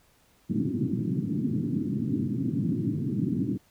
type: band-pass noise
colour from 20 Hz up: white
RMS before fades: -28 dBFS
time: 0.49-3.58 s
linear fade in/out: 20 ms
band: 110 to 310 Hz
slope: 48 dB/octave
effects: pink hiss -63 dBFS RMS until 3.7 s